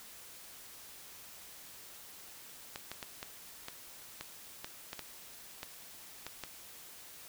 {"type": "clicks", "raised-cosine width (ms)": 0.2, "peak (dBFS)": -23, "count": 12, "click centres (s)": [2.759, 2.916, 3.028, 3.229, 3.684, 4.21, 4.645, 4.931, 4.993, 5.631, 6.266, 6.437], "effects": ["white hiss -52 dBFS RMS until 7.28 s"]}